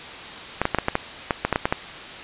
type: clicks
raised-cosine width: 0.5 ms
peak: -4 dBFS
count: 12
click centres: 0.616 / 0.654 / 0.747 / 0.786 / 0.884 / 0.954 / 1.308 / 1.45 / 1.527 / 1.559 / 1.655 / 1.725 s
effects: white hiss -36 dBFS RMS until 2.23 s + resampled to 8000 Hz